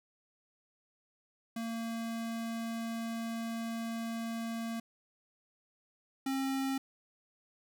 square tone pair in turn, 228.6 / 268.6 Hz, A#3 / C4, -34 / +46 cents, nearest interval minor third, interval 280 cents, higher second, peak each -36 / -32 dBFS, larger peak second, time 1.56-4.8 / 6.26-6.78 s, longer first, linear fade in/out 5 ms, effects none

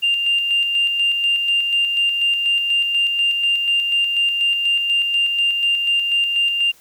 sine tone with tremolo, 2794 Hz, F7, in tune, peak -13 dBFS, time 0.02-6.72 s, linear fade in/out 20 ms, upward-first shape square, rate 4.1 Hz, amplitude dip 40%, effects tanh soft clip ceiling -9 dBFS + white hiss -51 dBFS RMS until 6.8 s

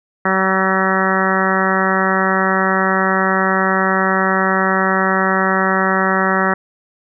harmonic tone, 190 Hz, F#3, 46 cents sharp, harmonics 1 / 2 / 3 / 4 / 5 / 6 / 7 / 8 / 9 / 10, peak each -20 / -22 / -23 / -23 / -24 / -23 / -20 / -24 / -23 / -22 dBFS, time 0.25-6.54 s, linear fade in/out 5 ms, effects none

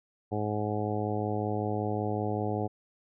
harmonic tone, 105.3 Hz, G#2, 24 cents sharp, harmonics 1 / 2 / 3 / 4 / 5 / 6 / 7 / 8, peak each -33 / -36 / -36 / -35 / -38 / -42 / -36 / -42 dBFS, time 0.31-2.68 s, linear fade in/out 20 ms, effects none

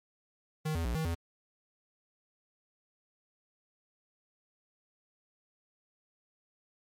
square tone with pitch steps, 155.6 / 83.1 / 59 / 159.6 / 84 Hz, D#3 / E2 / A#1 / D#3 / E2, 0 / +15 / +22 / +44 / +33 cents, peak -31 dBFS, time 0.65-1.15 s, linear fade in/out 10 ms, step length 100 ms, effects MP3 96 kbps

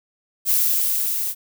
violet noise with level ramp, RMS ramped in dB -17 to -25 dBFS, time 0.45-1.35 s, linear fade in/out 50 ms, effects none

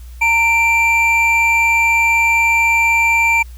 triangle tone pair together, 914.7 / 2352 Hz, A#5 / D7, -33 / +2 cents, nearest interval octave + major third, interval 1635 cents, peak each -15 / -10 dBFS, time 0.21-3.43 s, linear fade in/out 10 ms, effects added 60 Hz sine -31 dBFS peak until 3.57 s + white hiss -49 dBFS RMS until 3.57 s

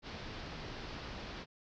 pink low-pass noise, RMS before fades -45 dBFS, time 0.02-1.46 s, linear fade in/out 50 ms, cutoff 5300 Hz, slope 48 dB/octave, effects none

